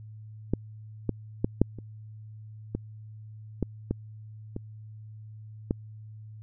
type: clicks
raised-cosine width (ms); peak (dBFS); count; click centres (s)
3; -11 / -13 / -11 / -6 / -27 / -16 / -13 / -14 / -20 / -12; 10; 0.536 / 1.093 / 1.445 / 1.616 / 1.787 / 2.75 / 3.627 / 3.91 / 4.564 / 5.709
effects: added 108 Hz sine -42 dBFS peak until 6.42 s